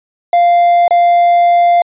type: tone with dropouts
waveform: triangle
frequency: 696 Hz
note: F5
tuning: 6 cents flat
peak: -4 dBFS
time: 0.33-1.82 s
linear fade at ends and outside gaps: 2 ms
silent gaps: 0.88-0.908 s
effects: resampled to 8000 Hz